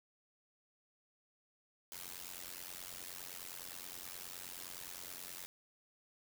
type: noise with amplitude modulation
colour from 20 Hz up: white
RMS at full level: -44 dBFS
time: 1.92-5.46 s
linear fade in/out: 0 ms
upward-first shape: sine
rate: 89.6 Hz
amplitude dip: 95%
effects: none